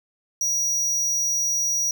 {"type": "tone", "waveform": "square", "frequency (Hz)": 5780, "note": "F#8", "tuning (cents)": -41, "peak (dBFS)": -21, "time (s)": [0.41, 1.91], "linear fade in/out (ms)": 2, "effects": []}